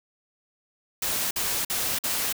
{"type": "noise bursts", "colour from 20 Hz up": "white", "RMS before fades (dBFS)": -27, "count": 4, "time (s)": [1.02, 2.327], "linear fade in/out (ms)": 5, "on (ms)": 290, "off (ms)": 49, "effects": []}